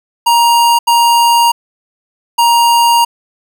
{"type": "tone bursts at uneven times", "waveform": "square", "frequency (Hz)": 940, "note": "A#5", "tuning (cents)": 14, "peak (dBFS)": -7, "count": 3, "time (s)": [[0.26, 0.79], [0.87, 1.52], [2.38, 3.05]], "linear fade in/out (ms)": 10, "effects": []}